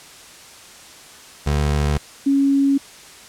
25% pulse / sine tone pair in turn, 73.3 / 276.7 Hz, D2 / C#4, -3 / -3 cents, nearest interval octave + major seventh, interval 2300 cents, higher second, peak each -13 dBFS, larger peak neither, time 1.46-1.98 / 2.26-2.78 s, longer neither, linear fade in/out 10 ms, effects white hiss -42 dBFS RMS until 3.28 s + low-pass 9000 Hz 12 dB/octave

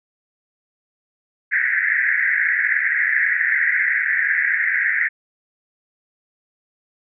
pink band-pass noise, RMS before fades -19 dBFS, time 1.51-5.09 s, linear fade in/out 20 ms, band 1600 to 2100 Hz, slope 96 dB/octave, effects none

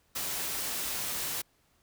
white noise, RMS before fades -34 dBFS, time 0.15-1.42 s, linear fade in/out 10 ms, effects pink hiss -69 dBFS RMS until 1.82 s

